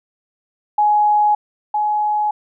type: tone pair in turn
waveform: sine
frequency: 838 / 842.3 Hz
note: G#5 / G#5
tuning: +15 / +24 cents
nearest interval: unison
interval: 9 cents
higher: second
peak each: -11 / -15 dBFS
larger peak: first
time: 0.78-1.35 / 1.74-2.31 s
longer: neither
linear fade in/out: 5 ms
effects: none